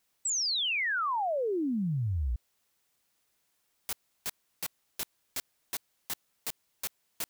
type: exponential sweep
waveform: sine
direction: down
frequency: 8070 to 53.9 Hz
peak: -27 dBFS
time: 0.25-2.36 s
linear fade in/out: 5 ms
type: noise bursts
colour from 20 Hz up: white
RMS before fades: -33 dBFS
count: 10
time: 3.89-7.24 s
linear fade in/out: 0 ms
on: 38 ms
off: 330 ms
effects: white hiss -75 dBFS RMS until 7.29 s